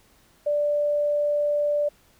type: tone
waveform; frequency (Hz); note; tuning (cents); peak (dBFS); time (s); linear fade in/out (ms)
sine; 587.3; D5; 0; -20; 0.46-1.89; 10
effects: pink hiss -59 dBFS RMS until 2.19 s